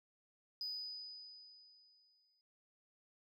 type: tone with exponential decay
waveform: sine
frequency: 4978 Hz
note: D#8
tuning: in tune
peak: -37 dBFS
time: 0.61-2.41 s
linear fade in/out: 1 ms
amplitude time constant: 390 ms
effects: tanh soft clip ceiling -37 dBFS